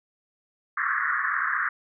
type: band-pass noise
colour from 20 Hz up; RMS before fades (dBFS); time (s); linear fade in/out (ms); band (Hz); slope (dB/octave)
white; -26; 0.77-1.69; 5; 1100 to 1900; 96
effects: none